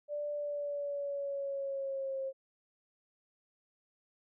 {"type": "tone with pitch glide", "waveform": "sine", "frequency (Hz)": [587.3, 535.5], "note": ["D5", "C5"], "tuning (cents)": [0, 40], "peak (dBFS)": -34, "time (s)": [0.08, 2.33], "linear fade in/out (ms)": 50, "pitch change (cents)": -160, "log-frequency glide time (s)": [0.32, 2.21], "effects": []}